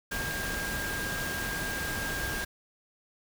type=tone in noise; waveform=sine; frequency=1609 Hz; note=G6; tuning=45 cents sharp; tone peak=-34 dBFS; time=0.11-2.45 s; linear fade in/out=10 ms; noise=pink; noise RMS=-35 dBFS; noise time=0.11-2.45 s; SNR=-2 dB; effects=none